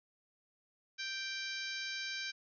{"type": "harmonic tone with a mistuned harmonic", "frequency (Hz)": 784, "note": "G5", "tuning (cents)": 0, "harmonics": [2, 3, 4, 5, 6, 7, 8], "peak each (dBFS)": [-43, -44, -48, -45, -47, -48, -52], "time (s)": [0.98, 2.32], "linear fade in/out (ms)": 20, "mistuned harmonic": 7, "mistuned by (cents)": -35, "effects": []}